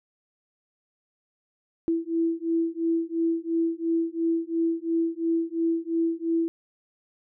sine beating tone pair, 329.6 / 332.5 Hz, E4 / E4, 0 / +15 cents, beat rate 2.9 Hz, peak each -26 dBFS, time 1.88-6.48 s, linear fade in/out 0 ms, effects none

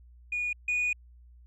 sine tone pair in turn, 2449 / 2462 Hz, D#7 / D#7, -28 / -19 cents, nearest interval unison, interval 9 cents, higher second, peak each -27 / -23 dBFS, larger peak second, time 0.32-0.53 / 0.68-0.93 s, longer second, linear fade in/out 5 ms, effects tanh soft clip ceiling -24 dBFS + added 60 Hz sine -51 dBFS peak until 1.46 s

